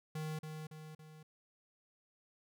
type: tone with echo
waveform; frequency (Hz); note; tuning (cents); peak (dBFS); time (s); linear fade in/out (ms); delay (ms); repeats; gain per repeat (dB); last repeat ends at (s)
square; 155.56; D#3; 0; -39; 0.15-0.39; 5; 280; 3; -5; 1.23
effects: none